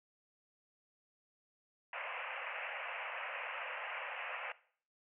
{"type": "band-pass noise", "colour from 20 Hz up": "white", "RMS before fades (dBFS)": -43, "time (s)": [1.93, 4.52], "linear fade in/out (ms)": 2, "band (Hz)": [500, 2800], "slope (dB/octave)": 96, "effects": ["noise-tail reverb RT60 0.5 s tail -18 dB re dry"]}